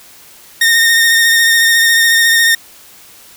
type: tone with vibrato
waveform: sawtooth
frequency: 1838 Hz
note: A#6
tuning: 25 cents flat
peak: -4 dBFS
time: 0.61-2.55 s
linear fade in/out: 5 ms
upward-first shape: triangle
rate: 14 Hz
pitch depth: 27 cents each way
effects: white hiss -40 dBFS RMS until 3.36 s